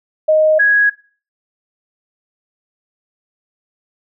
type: tone pair in turn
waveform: sine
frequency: 622.3 / 1661.3 Hz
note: D#5 / G#6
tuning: 0 / 0 cents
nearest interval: octave + perfect fourth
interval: 1700 cents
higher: second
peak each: -8 dBFS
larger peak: neither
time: 0.28-0.59 / 0.59-0.9 s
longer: neither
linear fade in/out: 10 ms
effects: noise-tail reverb RT60 0.4 s tail -19 dB re dry